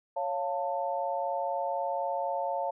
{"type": "chord", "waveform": "sine", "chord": "Db augmented", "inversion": "none", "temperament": "equal with one note detuned", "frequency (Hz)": [554.4, 698.5, 889.7], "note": ["Db5", "F5", "A5"], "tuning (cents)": [0, 0, 19], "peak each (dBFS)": -33, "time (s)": [0.16, 2.71], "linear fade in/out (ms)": 10, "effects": []}